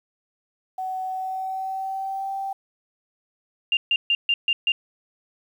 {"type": "tone with pitch glide", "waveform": "sine", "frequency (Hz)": [751, 779.7], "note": ["F#5", "G5"], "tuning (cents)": [26, -10], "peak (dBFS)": -26, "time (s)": [0.78, 2.53], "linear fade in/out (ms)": 5, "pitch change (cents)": 64, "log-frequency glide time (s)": [1.08, 2.31]}
{"type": "tone bursts", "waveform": "sine", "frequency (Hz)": 2794, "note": "F7", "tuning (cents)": 0, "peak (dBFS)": -17, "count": 6, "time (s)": [3.72, 4.72], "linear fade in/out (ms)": 2, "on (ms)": 50, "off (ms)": 140}
{"effects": ["9-bit"]}